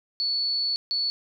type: tone bursts at uneven times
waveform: sine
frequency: 4435 Hz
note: C#8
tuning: in tune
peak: -23 dBFS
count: 2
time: 0.2-0.76 / 0.91-1.1 s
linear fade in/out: 0 ms
effects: none